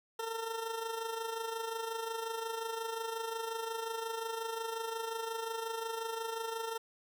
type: tone with amplitude modulation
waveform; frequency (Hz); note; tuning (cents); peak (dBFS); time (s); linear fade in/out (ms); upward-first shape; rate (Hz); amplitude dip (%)
20% pulse; 453.2; A#4; -49; -29; 0.19-6.78; 5; sine; 25.6; 55
effects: none